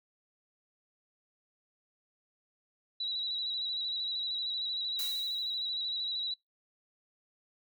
sine tone with vibrato, 3900 Hz, B7, 23 cents flat, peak -32 dBFS, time 3-6.34 s, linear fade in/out 5 ms, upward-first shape square, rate 13 Hz, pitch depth 28 cents each way
blue noise with exponential decay, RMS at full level -37 dBFS, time 4.99-5.73 s, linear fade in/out 1 ms, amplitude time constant 160 ms
effects noise-tail reverb RT60 0.2 s tail -25 dB re dry

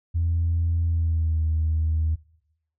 sine tone with pitch glide, 83.9 to 79.19 Hz, E2 to D#2, +31 to +31 cents, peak -19 dBFS, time 0.14-2.16 s, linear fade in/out 20 ms, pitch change -100 cents, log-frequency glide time 0.84-1.42 s, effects noise-tail reverb RT60 0.8 s tail -22 dB re dry + tanh soft clip ceiling -16 dBFS

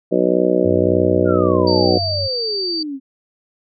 harmonic tone, 61.74 Hz, B1, in tune, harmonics 3 / 4 / 5 / 6 / 7 / 8 / 9 / 10, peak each -22 / -25 / -20 / -18 / -27 / -19 / -22 / -22 dBFS, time 0.11-1.99 s, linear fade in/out 20 ms
sine tone with pitch glide, 96 to 95.17 Hz, G2 to F#2, -36 to +49 cents, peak -22 dBFS, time 0.64-2.28 s, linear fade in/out 20 ms, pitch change -15 cents, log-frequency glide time 1.36-1.45 s
sine exponential sweep, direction down, 1448 to 261.6 Hz, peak -23 dBFS, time 1.25-3 s, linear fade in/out 50 ms
sine tone, 4622 Hz, D8, 28 cents flat, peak -20 dBFS, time 1.67-2.83 s, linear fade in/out 5 ms
effects none

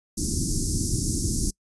pink band-stop noise, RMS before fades -25 dBFS, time 0.17-1.51 s, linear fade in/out 10 ms, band 350 to 5200 Hz, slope 48 dB/octave, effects noise-tail reverb RT60 0.1 s tail -26 dB re dry + resampled to 24000 Hz

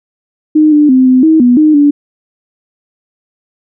sine tone with pitch steps, 307.4 / 297.4 / 258.6 / 256.2 / 318 / 245.1 / 307.2 / 289.4 Hz, D#4 / D4 / C4 / C4 / D#4 / B3 / D#4 / D4, -21 / +22 / -20 / -36 / +38 / -13 / -22 / -25 cents, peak -3 dBFS, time 0.55-1.91 s, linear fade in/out 10 ms, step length 170 ms, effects none

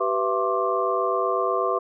sine tone cluster, 386.6 / 495.2 / 667 / 1064 / 1172 Hz, G4 / B4 / E5 / C6 / D6, -24 / +5 / +20 / +29 / -4 cents, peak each -27 dBFS, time 0-1.79 s, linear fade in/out 10 ms, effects none

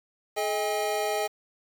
square tone cluster, 426.8 / 633 / 809 Hz, G#4 / D#5 / G#5, +47 / +30 / -46 cents, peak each -31 dBFS, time 0.36-1.28 s, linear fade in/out 20 ms, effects 8-bit

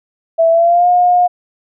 sine tone with pitch glide, 659.3 to 714.8 Hz, E5 to F5, 0 to +40 cents, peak -7 dBFS, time 0.38-1.28 s, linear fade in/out 20 ms, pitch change +140 cents, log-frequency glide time 0.5-0.88 s, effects none

